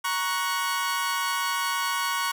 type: chord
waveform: sawtooth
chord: F# major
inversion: first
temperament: equal with one note detuned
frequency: 942.1 / 1108.7 / 1480 Hz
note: A#5 / C#6 / F#6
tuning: +18 / 0 / 0 cents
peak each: -27 / -24 / -27 dBFS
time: 0.04-2.32 s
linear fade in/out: 10 ms
effects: none